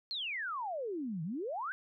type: exponential two-way sweep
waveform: sine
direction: down then up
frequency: 4343 to 152 to 1617 Hz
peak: -35 dBFS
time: 0.11-1.72 s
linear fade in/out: 0 ms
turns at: 1.23 s
effects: none